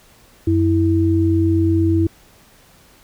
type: tone pair together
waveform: sine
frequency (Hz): 91.93 / 327.6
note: F#2 / E4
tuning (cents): -11 / -11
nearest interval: octave + minor seventh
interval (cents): 2200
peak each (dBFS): -16 / -15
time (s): 0.47-2.07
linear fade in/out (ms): 5
effects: pink hiss -50 dBFS RMS until 3.03 s